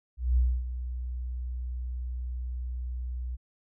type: tone with ADSR envelope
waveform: sine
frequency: 61.74 Hz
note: B1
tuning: in tune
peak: -19 dBFS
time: 0.17-3.37 s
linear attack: 200 ms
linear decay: 260 ms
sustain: -12 dB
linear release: 26 ms
effects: none

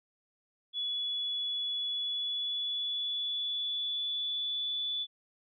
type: tone with pitch glide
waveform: sine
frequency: 3407 to 3465 Hz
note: G#7 to A7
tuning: +44 to -27 cents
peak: -31 dBFS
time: 0.73-5.07 s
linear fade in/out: 50 ms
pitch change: +29 cents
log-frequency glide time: 1.88-4.78 s
effects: none

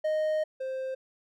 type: tone pair in turn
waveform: triangle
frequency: 620 / 524.7 Hz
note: D#5 / C5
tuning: -6 / +5 cents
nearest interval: minor third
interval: 289 cents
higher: first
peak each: -23 / -29 dBFS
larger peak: first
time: 0.04-0.44 / 0.6-0.95 s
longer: first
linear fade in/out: 10 ms
effects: none

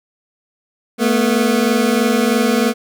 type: tone pair together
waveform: 25% pulse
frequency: 220 / 243.1 Hz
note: A3 / B3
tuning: 0 / -27 cents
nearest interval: major second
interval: 173 cents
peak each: -12 dBFS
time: 0.98-2.74 s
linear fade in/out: 50 ms
effects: none

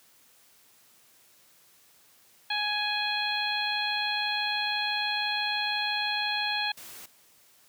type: harmonic tone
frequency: 834 Hz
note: G#5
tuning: 7 cents sharp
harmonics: 1 / 2 / 3 / 4 / 5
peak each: -33 / -33 / -33 / -33 / -33 dBFS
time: 2.5-6.72 s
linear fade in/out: 5 ms
type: noise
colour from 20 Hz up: white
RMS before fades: -45 dBFS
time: 6.77-7.06 s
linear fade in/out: 5 ms
effects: white hiss -60 dBFS RMS until 7.68 s + high-pass 80 Hz 12 dB/octave

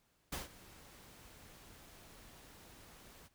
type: noise with ADSR envelope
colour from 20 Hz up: pink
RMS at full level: -39 dBFS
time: 0.32-3.29 s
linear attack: 7 ms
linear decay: 150 ms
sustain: -19 dB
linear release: 28 ms
effects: pink hiss -75 dBFS RMS until 3.34 s

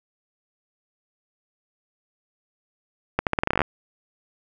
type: accelerating click train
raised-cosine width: 0.5 ms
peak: -5 dBFS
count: 13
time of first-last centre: 3.19-3.617 s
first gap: 78 ms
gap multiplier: 0.84
effects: none

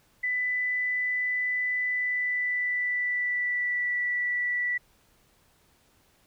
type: tone with pitch glide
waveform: sine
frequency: 1994 to 1959.7 Hz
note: B6 to B6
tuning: +16 to -14 cents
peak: -25 dBFS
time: 0.23-4.78 s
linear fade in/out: 10 ms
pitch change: -30 cents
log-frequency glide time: 1.84-3.98 s
effects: pink hiss -64 dBFS RMS until 6.26 s

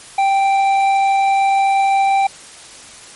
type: tone with hard clipping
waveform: sine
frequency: 784 Hz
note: G5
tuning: in tune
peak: -13 dBFS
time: 0.18-2.27 s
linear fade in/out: 5 ms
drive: 7 dB
effects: white hiss -38 dBFS RMS until 3.15 s + MP3 48 kbps

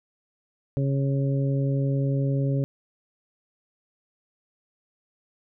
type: harmonic tone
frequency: 137.6 Hz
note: C#3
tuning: 12 cents flat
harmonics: 1 / 2 / 3 / 4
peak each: -22 / -30 / -34 / -34 dBFS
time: 0.77-2.64 s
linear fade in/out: 0 ms
effects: none

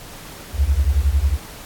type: beating tone pair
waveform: sine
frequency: 64.2 / 75.2 Hz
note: C2 / D2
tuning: -32 / +42 cents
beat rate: 11 Hz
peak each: -17 dBFS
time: 0.53-1.38 s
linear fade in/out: 50 ms
effects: pink hiss -38 dBFS RMS until 1.65 s + AAC 64 kbps

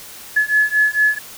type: beating tone pair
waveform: sine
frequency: 1707 / 1711.4 Hz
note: G#6 / A6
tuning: +47 / -48 cents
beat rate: 4.4 Hz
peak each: -16 / -16 dBFS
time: 0.36-1.19 s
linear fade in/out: 10 ms
effects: white hiss -37 dBFS RMS until 1.37 s

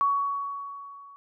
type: tone with level ramp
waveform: sine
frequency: 1122 Hz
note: C#6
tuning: 21 cents sharp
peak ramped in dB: -19 to -46 dBFS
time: 0.01-1.16 s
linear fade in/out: 0 ms
effects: none

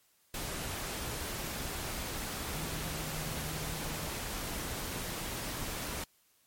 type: tone in noise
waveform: sine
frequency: 155.56 Hz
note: D#3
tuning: in tune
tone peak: -42 dBFS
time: 2.55-4.06 s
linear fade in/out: 2 ms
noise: pink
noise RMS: -38 dBFS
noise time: 0.34-6.04 s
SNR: -7 dB
effects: white hiss -69 dBFS RMS until 6.46 s + MP3 64 kbps

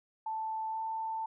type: tone with pitch glide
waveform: sine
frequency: 881 to 889.2 Hz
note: A5 to A5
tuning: +2 to +18 cents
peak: -33 dBFS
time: 0.26-1.26 s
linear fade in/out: 5 ms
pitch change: +16 cents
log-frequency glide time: 0.69-0.8 s
effects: none

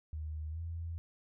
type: tone with pitch glide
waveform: sine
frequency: 77.4 to 83.44 Hz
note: D#2 to E2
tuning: -9 to +22 cents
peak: -37 dBFS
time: 0.13-0.98 s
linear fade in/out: 0 ms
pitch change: +131 cents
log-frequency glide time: 0.5-0.6 s
effects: none

